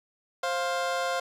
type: tone pair together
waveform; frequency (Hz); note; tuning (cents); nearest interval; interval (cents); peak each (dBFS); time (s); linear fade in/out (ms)
25% pulse; 527.5 / 700; C5 / F5; +14 / +4; perfect fourth; 490; -26; 0.43-1.2; 5
effects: low-pass 8000 Hz 12 dB/octave + 9-bit